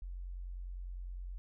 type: tone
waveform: sine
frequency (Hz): 44.9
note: F1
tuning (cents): +49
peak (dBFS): -40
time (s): 0.02-1.38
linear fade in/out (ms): 0
effects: none